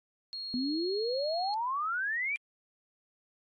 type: tone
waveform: sine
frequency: 4287 Hz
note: C8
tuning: 41 cents sharp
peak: -36 dBFS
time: 0.33-1.54 s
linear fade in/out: 0 ms
type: exponential sweep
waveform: sine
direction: up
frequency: 240 to 2400 Hz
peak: -29 dBFS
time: 0.54-2.36 s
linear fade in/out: 0 ms
effects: MP3 48 kbps